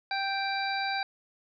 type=harmonic tone; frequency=784 Hz; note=G5; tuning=in tune; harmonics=1 / 2 / 3 / 5 / 6; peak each=-31 / -34 / -36 / -38 / -39 dBFS; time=0.11-1.03 s; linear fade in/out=2 ms; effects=none